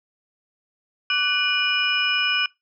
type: tone cluster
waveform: sine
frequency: 1159 / 1490 / 2433 / 2936 / 5170 Hz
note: D6 / F#6 / D#7 / F#7 / E8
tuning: -23 / +12 / -39 / -14 / -34 cents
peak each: -31 / -25 / -23 / -23 / -31 dBFS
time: 1.1-2.46 s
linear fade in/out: 2 ms
effects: noise-tail reverb RT60 0.2 s tail -23 dB re dry